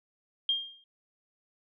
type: tone with exponential decay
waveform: sine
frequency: 3211 Hz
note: G7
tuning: 41 cents sharp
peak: -22 dBFS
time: 0.49-0.84 s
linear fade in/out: 2 ms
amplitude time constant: 76 ms
effects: none